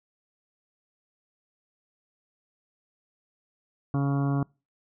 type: harmonic tone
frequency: 139.8 Hz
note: C#3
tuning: 15 cents sharp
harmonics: 1 / 2 / 3 / 4 / 5 / 6 / 7 / 8 / 9 / 10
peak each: -24 / -28 / -39 / -44 / -38 / -46 / -46 / -40 / -49 / -46 dBFS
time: 3.94-4.43 s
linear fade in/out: 2 ms
effects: noise-tail reverb RT60 0.3 s tail -26 dB re dry